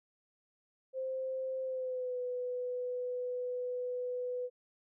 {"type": "tone with pitch glide", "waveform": "sine", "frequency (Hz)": [523, 496.8], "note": ["C5", "B4"], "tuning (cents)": [-1, 10], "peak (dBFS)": -34, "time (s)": [0.93, 4.5], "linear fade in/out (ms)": 50, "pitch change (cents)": -89, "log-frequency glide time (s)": [1.63, 2.19], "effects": []}